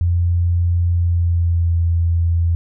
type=tone with pitch glide; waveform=sine; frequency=86.7 to 84.48 Hz; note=F2 to E2; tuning=-12 to +43 cents; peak=-13 dBFS; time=0.01-2.55 s; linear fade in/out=0 ms; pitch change=-45 cents; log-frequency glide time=0.9-1.75 s; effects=none